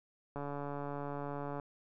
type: click train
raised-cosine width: 1 ms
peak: -27 dBFS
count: 178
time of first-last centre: 0.36-1.598 s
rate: 143 Hz
effects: none